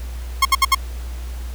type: tone bursts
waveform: sawtooth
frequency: 1078 Hz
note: C#6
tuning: 49 cents flat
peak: -7 dBFS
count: 4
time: 0.42-0.749 s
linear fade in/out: 5 ms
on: 32 ms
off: 67 ms
effects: added 60 Hz sine -26 dBFS peak until 1.54 s + pink hiss -42 dBFS RMS until 1.54 s